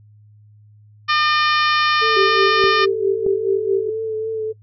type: harmonic tone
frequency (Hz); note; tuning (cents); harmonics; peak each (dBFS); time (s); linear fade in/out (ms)
605; D#5; -49; 2 / 3 / 4 / 5 / 6 / 7 / 8 / 9; -17 / -21 / -23 / -25 / -27 / -28 / -29 / -30; 1.08-2.86; 20
type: tone with vibrato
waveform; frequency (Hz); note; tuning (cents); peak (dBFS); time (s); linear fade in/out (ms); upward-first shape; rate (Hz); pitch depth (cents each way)
sine; 440; A4; 0; -20; 2.01-4.53; 20; triangle; 3.6; 28
type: tone with tremolo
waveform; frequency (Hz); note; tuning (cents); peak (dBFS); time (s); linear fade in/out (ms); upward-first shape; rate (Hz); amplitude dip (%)
sine; 389.9; G4; -9; -14; 2.16-3.9; 10; sine; 4.6; 80
type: clicks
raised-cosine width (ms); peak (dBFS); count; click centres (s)
2; -16; 2; 2.641 / 3.264
effects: noise-tail reverb RT60 0.1 s tail -23 dB re dry + added 105 Hz sine -45 dBFS peak until 4.62 s